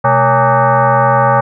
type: tone with frequency modulation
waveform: sine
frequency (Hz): 127.3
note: C3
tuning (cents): -47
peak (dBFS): -7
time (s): 0.04-1.41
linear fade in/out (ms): 10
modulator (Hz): 344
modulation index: 3.5
effects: none